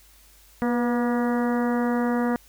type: harmonic tone with a mistuned harmonic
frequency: 239.7 Hz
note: A#3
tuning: 48 cents sharp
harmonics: 1 / 2 / 3 / 4 / 5 / 6 / 7 / 8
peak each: -22 / -28 / -32 / -34 / -36 / -38 / -39 / -40 dBFS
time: 0.62-2.36 s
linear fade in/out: 0 ms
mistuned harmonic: 2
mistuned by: +32 cents
effects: added 50 Hz sine -55 dBFS peak until 2.48 s + white hiss -55 dBFS RMS until 2.48 s